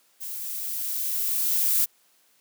violet noise with level ramp, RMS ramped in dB -35 to -21 dBFS, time 0.2-1.86 s, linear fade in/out 20 ms, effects white hiss -63 dBFS RMS until 2.4 s + high-pass 200 Hz 12 dB/octave

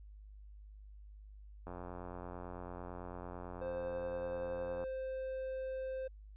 click train, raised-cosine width 1 ms, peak -32 dBFS, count 283, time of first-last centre 1.67-4.839 s, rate 89 Hz
triangle tone, 523.3 Hz, C5, in tune, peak -36 dBFS, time 3.61-6.08 s, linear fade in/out 10 ms
effects added 51 Hz sine -51 dBFS peak until 6.36 s + resampled to 8000 Hz

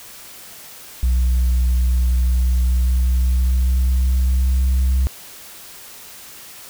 sine tone with pitch glide, 61.9 to 64.94 Hz, B1 to C2, +5 to -12 cents, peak -11 dBFS, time 1.03-5.07 s, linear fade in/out 0 ms, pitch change +83 cents, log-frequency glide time 2.45-4.85 s, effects tanh soft clip ceiling -12 dBFS + white hiss -39 dBFS RMS until 6.69 s

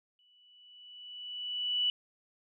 sine tone with exponential growth, 2960 Hz, F#7, in tune, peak -25 dBFS, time 0.19-1.9 s, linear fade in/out 1 ms, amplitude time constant 370 ms, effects none

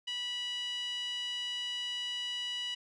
5% pulse tone with band-pass filter, 978 Hz, B5, 17 cents flat, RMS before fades -37 dBFS, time 0.07-2.75 s, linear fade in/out 10 ms, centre 2700 Hz, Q 8.9, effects resampled to 22050 Hz

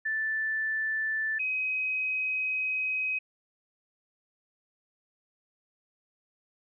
sine tone pair in turn, 1760 / 2528 Hz, A6 / D#7, 0 / +27 cents, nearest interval tritone, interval 627 cents, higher second, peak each -27 dBFS, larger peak neither, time 0.05-1.39 / 1.39-3.19 s, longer second, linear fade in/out 10 ms, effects none

